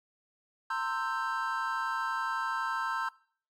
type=chord; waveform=triangle; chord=C dominant seventh; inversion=third; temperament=equal with one note detuned; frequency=914.7 / 1046.5 / 1318.5 / 1568 Hz; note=Bb5 / C6 / E6 / G6; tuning=-33 / 0 / 0 / 0 cents; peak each=-34 dBFS; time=0.7-3.09 s; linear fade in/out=5 ms; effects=noise-tail reverb RT60 0.5 s tail -22 dB re dry + AAC 64 kbps